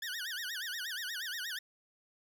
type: tone with vibrato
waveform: 20% pulse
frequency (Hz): 1657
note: G#6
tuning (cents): -4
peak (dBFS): -32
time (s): 0.02-1.59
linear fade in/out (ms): 5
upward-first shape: sine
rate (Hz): 8.4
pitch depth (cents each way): 230
effects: none